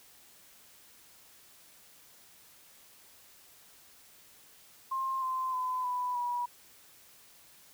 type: tone with pitch steps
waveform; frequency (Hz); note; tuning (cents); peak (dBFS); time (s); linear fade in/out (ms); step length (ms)
sine; 1060 / 1037 / 1014.5 / 992.4 / 970.9; C6 / C6 / B5 / B5 / B5; +22 / -16 / +46 / +8 / -30; -30; 4.91-6.46; 10; 310
effects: white hiss -58 dBFS RMS until 7.73 s